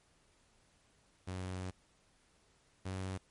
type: tone pair in turn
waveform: sawtooth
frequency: 92.5 / 94.33 Hz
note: F#2 / F#2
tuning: 0 / +34 cents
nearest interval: unison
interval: 34 cents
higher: second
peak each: -35 / -34 dBFS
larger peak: second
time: 1.27-1.71 / 2.85-3.18 s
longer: first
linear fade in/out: 10 ms
effects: pink hiss -70 dBFS RMS until 3.3 s + MP3 48 kbps